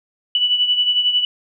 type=beating tone pair; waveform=sine; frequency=2960 / 2971 Hz; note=F#7 / F#7; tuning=0 / +6 cents; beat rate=11 Hz; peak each=-15 / -22 dBFS; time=0.35-1.25 s; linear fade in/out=2 ms; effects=none